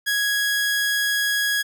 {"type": "tone", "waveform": "sawtooth", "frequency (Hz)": 1661.2, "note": "G#6", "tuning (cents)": 0, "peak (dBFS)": -16, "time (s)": [0.06, 1.63], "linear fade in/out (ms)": 20, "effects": []}